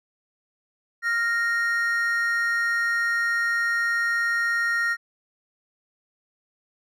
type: tone pair together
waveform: triangle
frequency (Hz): 1396.9 / 1860.1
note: F6 / A#6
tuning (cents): 0 / -4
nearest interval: perfect fourth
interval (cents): 496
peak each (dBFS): -24 / -21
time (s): 1.02-4.97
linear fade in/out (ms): 50
effects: none